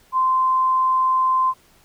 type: tone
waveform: sine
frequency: 1038 Hz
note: C6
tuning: 14 cents flat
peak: -15 dBFS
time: 0.12-1.54 s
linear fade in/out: 50 ms
effects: pink hiss -55 dBFS RMS until 1.84 s